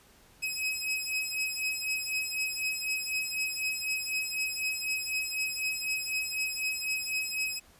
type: beating tone pair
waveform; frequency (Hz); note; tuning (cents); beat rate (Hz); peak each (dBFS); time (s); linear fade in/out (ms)
sawtooth; 2547 / 2551; D#7 / D#7; +40 / +43; 4; -30; 0.42-7.6; 20
effects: pink hiss -59 dBFS RMS until 7.79 s + resampled to 32000 Hz